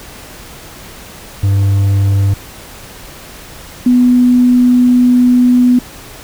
triangle / sine tone pair in turn, 99 / 247.5 Hz, G2 / B3, +18 / +4 cents, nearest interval octave + major third, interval 1586 cents, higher second, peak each -6 / -5 dBFS, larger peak second, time 1.43-2.34 / 3.86-5.79 s, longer second, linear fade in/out 5 ms, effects pink hiss -33 dBFS RMS until 6.23 s

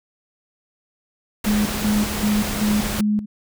pink noise, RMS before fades -26 dBFS, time 1.44-3.01 s, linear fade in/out 5 ms
sine tone with tremolo, 210 Hz, G#3, 19 cents sharp, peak -16 dBFS, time 1.46-3.26 s, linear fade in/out 10 ms, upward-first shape square, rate 2.6 Hz, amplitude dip 75%
effects none

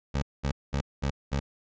20% pulse tone bursts, 69.8 Hz, C#2, 13 cents sharp, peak -21 dBFS, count 5, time 0.14-1.4 s, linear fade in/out 10 ms, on 84 ms, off 210 ms, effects resampled to 16000 Hz

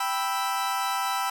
40% pulse chord, E minor, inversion first, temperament equal, 784 / 987.8 / 1318.5 Hz, G5 / B5 / E6, 0 / 0 / 0 cents, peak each -29 dBFS, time 0-1.3 s, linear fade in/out 5 ms, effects none

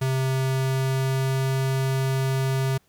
square tone with pitch glide, 132.1 to 133.33 Hz, C3 to C3, +17 to +33 cents, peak -22 dBFS, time 0.01-2.78 s, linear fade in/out 10 ms, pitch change +16 cents, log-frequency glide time 0.13-1.56 s, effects pink hiss -64 dBFS RMS until 2.88 s

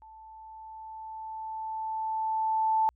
sine tone with level ramp, 880 Hz, A5, in tune, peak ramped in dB -48 to -21 dBFS, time 0.02-2.89 s, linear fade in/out 0 ms, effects added 60 Hz sine -63 dBFS peak until 2.95 s

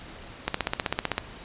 click train, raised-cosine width 0.3 ms, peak -8 dBFS, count 12, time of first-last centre 0.48-1.181 s, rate 15.7 Hz, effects pink hiss -44 dBFS RMS until 1.44 s + resampled to 8000 Hz

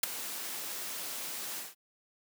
white noise with ADSR envelope, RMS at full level -23 dBFS, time 0.03-1.75 s, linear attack 7 ms, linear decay 6 ms, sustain -16 dB, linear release 170 ms, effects high-pass 200 Hz 12 dB/octave

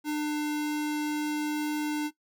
square tone, 299.9 Hz, D4, 36 cents sharp, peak -28 dBFS, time 0.04-2.11 s, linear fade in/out 50 ms, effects noise-tail reverb RT60 0.1 s tail -17 dB re dry

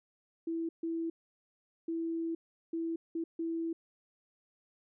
sine tone bursts at uneven times, 330 Hz, E4, 2 cents sharp, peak -32 dBFS, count 6, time 0.47-0.69 / 0.83-1.1 / 1.88-2.35 / 2.73-2.96 / 3.15-3.24 / 3.39-3.73 s, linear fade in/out 5 ms, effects none

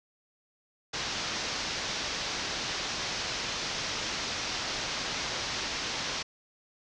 white low-pass noise, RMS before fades -34 dBFS, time 0.93-6.23 s, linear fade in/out 10 ms, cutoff 6100 Hz, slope 48 dB/octave, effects none

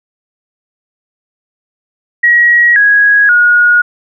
sine tone with pitch steps, 1905 / 1658.4 / 1443.7 Hz, A#6 / G#6 / F#6, +37 / -3 / -43 cents, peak -4 dBFS, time 2.23-3.82 s, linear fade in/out 10 ms, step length 530 ms, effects none

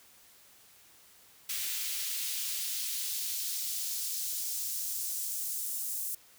white noise with high-pass filter sweep, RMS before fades -35 dBFS, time 1.49-6.15 s, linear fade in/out 5 ms, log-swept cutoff 2400 to 8600 Hz, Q 0.99, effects white hiss -59 dBFS RMS until 6.38 s

